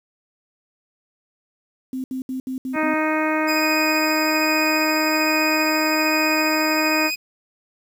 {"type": "tone bursts", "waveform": "sine", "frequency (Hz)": 260, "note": "C4", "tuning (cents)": -11, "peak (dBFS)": -24, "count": 6, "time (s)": [1.93, 2.94], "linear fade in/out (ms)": 2, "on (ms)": 110, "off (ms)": 70}
{"type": "harmonic tone", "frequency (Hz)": 311.1, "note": "D#4", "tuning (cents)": 0, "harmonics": [1, 2, 3, 4, 5, 6, 7, 8], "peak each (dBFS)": [-22, -25, -27, -28, -29, -30, -30, -31], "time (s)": [2.73, 7.11], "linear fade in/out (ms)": 50}
{"type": "tone with vibrato", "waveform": "25% pulse", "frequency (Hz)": 2490, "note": "D#7", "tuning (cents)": 1, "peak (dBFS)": -19, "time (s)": [3.47, 7.16], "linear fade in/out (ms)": 20, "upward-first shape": "sine", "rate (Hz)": 14, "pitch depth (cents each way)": 12}
{"effects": ["8-bit"]}